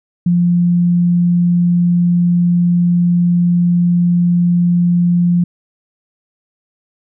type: tone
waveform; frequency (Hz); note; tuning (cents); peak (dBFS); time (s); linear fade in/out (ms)
sine; 174.61; F3; 0; -9; 0.26-5.44; 5
effects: none